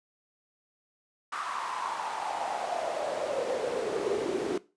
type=noise with high-pass filter sweep; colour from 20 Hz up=brown; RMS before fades=-32 dBFS; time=1.32-4.58 s; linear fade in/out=5 ms; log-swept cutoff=1200 to 340 Hz; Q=6; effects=noise-tail reverb RT60 0.3 s tail -19 dB re dry + resampled to 22050 Hz